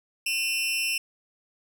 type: tone with amplitude modulation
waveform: sawtooth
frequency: 2700 Hz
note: E7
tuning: 41 cents sharp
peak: -18 dBFS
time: 0.26-0.98 s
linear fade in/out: 5 ms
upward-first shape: sine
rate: 242 Hz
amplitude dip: 80%
effects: none